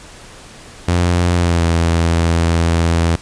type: tone with pitch glide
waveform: sawtooth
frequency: 87.6 to 83.64 Hz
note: F2 to E2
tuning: +6 to +26 cents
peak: -8 dBFS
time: 0.88-3.16 s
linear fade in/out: 5 ms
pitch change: -80 cents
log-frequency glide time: 1.36-1.66 s
effects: pink hiss -38 dBFS RMS until 3.21 s + resampled to 22050 Hz